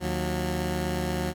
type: tone pair together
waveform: 15% pulse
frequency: 76.1 / 181 Hz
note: D#2 / F#3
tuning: -38 / -38 cents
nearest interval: octave + minor third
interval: 1500 cents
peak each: -23 dBFS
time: 0-1.34 s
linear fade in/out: 50 ms
effects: none